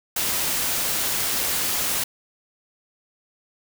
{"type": "noise", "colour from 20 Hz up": "white", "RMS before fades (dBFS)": -24, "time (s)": [0.16, 2.04], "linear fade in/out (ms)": 5, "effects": []}